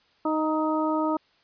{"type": "harmonic tone with a mistuned harmonic", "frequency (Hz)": 311.1, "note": "D#4", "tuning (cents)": 0, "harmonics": [1, 2, 3, 4], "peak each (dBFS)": [-25, -29, -29, -31], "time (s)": [0.25, 1.17], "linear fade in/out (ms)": 5, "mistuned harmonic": 4, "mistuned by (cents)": 18, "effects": ["white hiss -63 dBFS RMS until 1.43 s", "resampled to 11025 Hz"]}